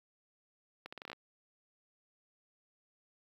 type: accelerating click train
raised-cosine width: 0.3 ms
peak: -28 dBFS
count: 9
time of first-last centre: 0.86-1.13 s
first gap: 65 ms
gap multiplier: 0.8
effects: high-pass 200 Hz 12 dB/octave + 10-bit